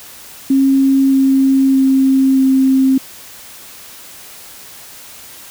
sine tone with pitch steps, 270.3 / 268.6 / 266.9 / 265.2 Hz, C#4 / C4 / C4 / C4, -44 / +46 / +35 / +23 cents, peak -8 dBFS, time 0.5-2.98 s, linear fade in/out 5 ms, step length 620 ms, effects white hiss -36 dBFS RMS until 5.5 s

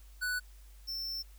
square tone pair in turn, 1484 / 5370 Hz, F#6 / E8, +5 / +31 cents, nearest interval octave + minor seventh, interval 2226 cents, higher second, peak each -32 / -36 dBFS, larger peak first, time 0.21-0.4 / 0.87-1.23 s, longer second, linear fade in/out 20 ms, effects added 50 Hz sine -51 dBFS peak until 1.38 s + white hiss -64 dBFS RMS until 1.38 s

